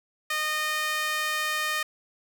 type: tone with high-pass filter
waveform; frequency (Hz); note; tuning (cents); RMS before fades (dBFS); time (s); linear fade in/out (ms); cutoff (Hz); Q
sawtooth; 614; D#5; -23; -28; 0.3-1.83; 5; 1600; 1.8
effects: none